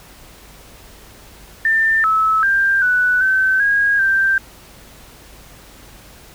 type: tone with pitch steps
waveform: sine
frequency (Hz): 1791 / 1300 / 1587 / 1485 / 1537 / 1638 / 1571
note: A6 / E6 / G6 / F#6 / G6 / G#6 / G6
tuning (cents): +30 / -24 / +21 / +6 / -35 / -24 / +3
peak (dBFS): -12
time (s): 1.65-4.38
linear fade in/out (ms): 2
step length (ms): 390
effects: added 50 Hz sine -47 dBFS peak until 6.34 s + pink hiss -43 dBFS RMS until 6.34 s